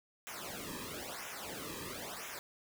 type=noise with flanger; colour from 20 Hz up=pink; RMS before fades=-44 dBFS; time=0.27-2.39 s; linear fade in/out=0 ms; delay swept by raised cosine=0.22 to 1.42 ms; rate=1 Hz; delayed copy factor=-0.95; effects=none